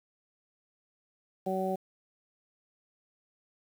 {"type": "harmonic tone", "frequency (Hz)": 188.8, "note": "F#3", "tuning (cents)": 35, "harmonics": [1, 2, 3, 4], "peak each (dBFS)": [-34, -34, -34, -34], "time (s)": [1.46, 1.76], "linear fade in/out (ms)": 10, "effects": ["9-bit"]}